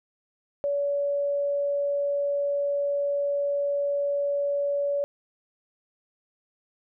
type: tone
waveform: sine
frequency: 569 Hz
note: C#5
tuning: 45 cents sharp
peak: -23 dBFS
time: 0.64-5.04 s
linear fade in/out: 0 ms
effects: none